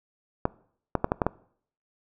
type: clicks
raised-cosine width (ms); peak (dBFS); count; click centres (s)
1; -8; 6; 0.454 / 0.953 / 1.044 / 1.119 / 1.218 / 1.266
effects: noise-tail reverb RT60 0.6 s tail -22 dB re dry